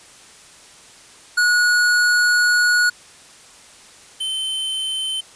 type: tone pair in turn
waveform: square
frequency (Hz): 1456 / 3079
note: F#6 / G7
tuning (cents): -28 / -32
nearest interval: octave + minor second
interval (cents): 1296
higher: second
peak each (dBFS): -14 / -22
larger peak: first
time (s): 1.37-2.9 / 4.2-5.21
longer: first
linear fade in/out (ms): 10
effects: white hiss -45 dBFS RMS until 5.35 s + resampled to 22050 Hz